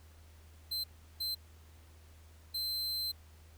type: tone bursts at uneven times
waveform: 45% pulse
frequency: 4100 Hz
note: C8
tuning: 36 cents flat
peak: -33 dBFS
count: 3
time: 0.71-0.84 / 1.2-1.35 / 2.54-3.12 s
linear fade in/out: 10 ms
effects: added 79 Hz sine -55 dBFS peak until 3.57 s + pink hiss -64 dBFS RMS until 3.57 s